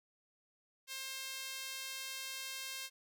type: tone with high-pass filter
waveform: sawtooth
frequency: 531 Hz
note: C5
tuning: 25 cents sharp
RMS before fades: -44 dBFS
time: 0.87-2.9 s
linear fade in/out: 50 ms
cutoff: 2700 Hz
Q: 0.86
effects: none